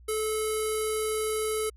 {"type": "tone with low-pass filter", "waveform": "square", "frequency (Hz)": 433.6, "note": "A4", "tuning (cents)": -25, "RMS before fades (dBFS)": -29, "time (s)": [0.08, 1.7], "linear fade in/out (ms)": 10, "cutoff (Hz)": 11000, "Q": 7.5, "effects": ["added 60 Hz sine -49 dBFS peak until 1.76 s"]}